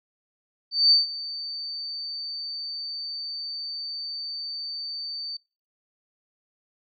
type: tone with ADSR envelope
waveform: sine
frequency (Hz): 4577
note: D8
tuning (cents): -45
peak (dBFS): -13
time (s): 0.71-5.37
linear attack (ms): 200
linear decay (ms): 150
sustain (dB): -18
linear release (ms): 7
effects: noise-tail reverb RT60 0.4 s tail -26 dB re dry